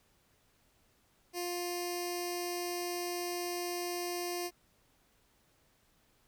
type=tone with notch filter; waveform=10% pulse; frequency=352 Hz; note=F4; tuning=14 cents sharp; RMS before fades=-37 dBFS; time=1.33-4.51 s; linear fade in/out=50 ms; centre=1400 Hz; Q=0.53; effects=pink hiss -70 dBFS RMS until 6.27 s